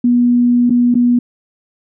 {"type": "tone with dropouts", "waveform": "sine", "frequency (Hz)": 242.7, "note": "B3", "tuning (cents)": -30, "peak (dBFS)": -8, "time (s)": [0.04, 1.19], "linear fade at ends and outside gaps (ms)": 5, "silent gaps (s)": [[0.697, 0.704], [0.943, 0.952]], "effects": []}